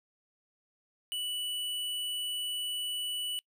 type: tone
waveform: square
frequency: 2960 Hz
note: F#7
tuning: in tune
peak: -33 dBFS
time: 1.12-3.39 s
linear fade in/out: 0 ms
effects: noise-tail reverb RT60 0.1 s tail -25 dB re dry